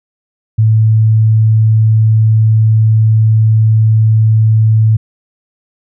sine tone, 110 Hz, A2, in tune, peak -5 dBFS, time 0.58-4.97 s, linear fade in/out 10 ms, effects none

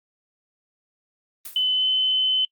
blue noise with exponential decay, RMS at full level -32 dBFS, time 1.45-1.72 s, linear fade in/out 5 ms, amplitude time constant 58 ms
sine tone with pitch glide, 3025 to 3044 Hz, F#7 to F#7, +38 to +48 cents, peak -18 dBFS, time 1.56-2.45 s, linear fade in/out 2 ms, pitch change +10 cents, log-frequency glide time 1.75-1.85 s
effects noise-tail reverb RT60 0.1 s tail -23 dB re dry + Opus 32 kbps

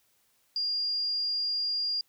sine tone, 4815 Hz, D8, 42 cents sharp, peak -27 dBFS, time 0.56-2.01 s, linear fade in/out 2 ms, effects white hiss -69 dBFS RMS until 2.08 s

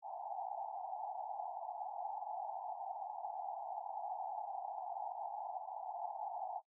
white band-pass noise, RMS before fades -44 dBFS, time 0.02-6.62 s, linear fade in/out 50 ms, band 700 to 870 Hz, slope 96 dB/octave, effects noise-tail reverb RT60 0.1 s tail -22 dB re dry

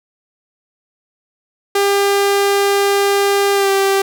sawtooth tone with pitch glide, 400 to 391.5 Hz, G4 to G4, +35 to -2 cents, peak -8 dBFS, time 1.75-4.02 s, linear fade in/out 5 ms, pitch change -37 cents, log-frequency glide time 3.54-3.7 s, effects none

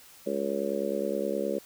harmonic tone, 69.6 Hz, C#2, 8 cents sharp, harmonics 3 / 4 / 5 / 6 / 7 / 8, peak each -35 / -38 / -35 / -34 / -34 / -32 dBFS, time 0.26-1.59 s, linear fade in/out 10 ms, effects white hiss -53 dBFS RMS until 1.65 s

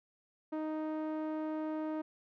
sawtooth tone with low-pass filter, 311.1 Hz, D#4, in tune, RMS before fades -37 dBFS, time 0.52-2.02 s, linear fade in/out 10 ms, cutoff 980 Hz, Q 0.78, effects none

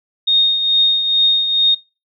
sine tone with tremolo, 3700 Hz, A#7, 14 cents flat, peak -9 dBFS, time 0.27-1.75 s, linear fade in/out 10 ms, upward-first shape triangle, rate 2.3 Hz, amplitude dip 60%, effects noise-tail reverb RT60 0.3 s tail -25 dB re dry

